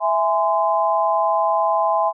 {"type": "chord", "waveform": "sine", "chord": "E augmented", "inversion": "none", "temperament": "equal with one note detuned", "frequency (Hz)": [659.3, 830.6, 1030.9], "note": ["E5", "G#5", "B#5"], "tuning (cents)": [0, 0, -26], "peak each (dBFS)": -20, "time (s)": [0, 2.13], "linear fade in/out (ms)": 50, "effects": []}